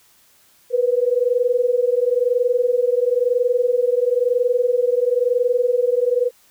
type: tone pair together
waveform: sine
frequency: 480.6 / 501.6 Hz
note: B4 / B4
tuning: -47 / +27 cents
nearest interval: minor second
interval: 74 cents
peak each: -18 dBFS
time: 0.7-6.31 s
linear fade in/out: 50 ms
effects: white hiss -55 dBFS RMS until 6.5 s